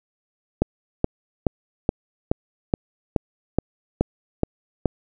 click train, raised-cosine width 2 ms, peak -4 dBFS, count 11, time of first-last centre 0.62-4.857 s, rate 2.36 Hz, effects none

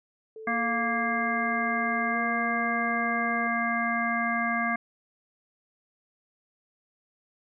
sine tone with pitch glide, 440 to 471.6 Hz, A4 to A#4, 0 to +20 cents, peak -39 dBFS, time 0.36-3.47 s, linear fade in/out 2 ms, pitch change +120 cents, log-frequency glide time 2.11-2.16 s
harmonic tone, 233.1 Hz, A#3, in tune, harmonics 1 / 3 / 5 / 7 / 9, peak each -31 / -31 / -31 / -31 / -31 dBFS, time 0.47-4.76 s, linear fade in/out 5 ms
effects none

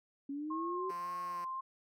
sine linear sweep, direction up, 274.4 to 383.4 Hz, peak -37 dBFS, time 0.29-0.91 s, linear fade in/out 5 ms
sine tone with vibrato, 1065 Hz, C6, 30 cents sharp, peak -37 dBFS, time 0.5-1.61 s, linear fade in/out 10 ms, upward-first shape sine, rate 1.8 Hz, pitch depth 32 cents each way
5% pulse tone, 174.61 Hz, F3, in tune, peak -39 dBFS, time 0.89-1.45 s, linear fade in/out 10 ms
effects none

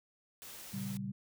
white noise, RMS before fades -49 dBFS, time 0.42-0.97 s, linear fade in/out 0 ms
sine chord, G diminished, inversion first, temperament equal, 116.54 / 138.59 / 196 Hz, Bb2 / Db3 / G3, 0 / 0 / 0 cents, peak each -44 / -44 / -38 dBFS, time 0.73-1.12 s, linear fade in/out 10 ms
effects none

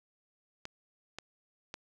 clicks, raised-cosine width 0.2 ms, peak -23 dBFS, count 3, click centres 0.654 / 1.186 / 1.741 s, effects none

